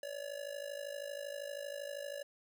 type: tone with amplitude modulation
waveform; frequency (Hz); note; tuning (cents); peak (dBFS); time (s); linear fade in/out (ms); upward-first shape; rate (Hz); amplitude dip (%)
square; 570; C#5; +48; -38; 0.03-2.23; 2; sine; 52.7; 80
effects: none